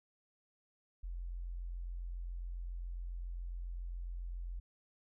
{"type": "tone", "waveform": "sine", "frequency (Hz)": 43.65, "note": "F1", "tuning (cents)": 0, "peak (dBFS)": -39, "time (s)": [1.03, 4.6], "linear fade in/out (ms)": 10, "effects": []}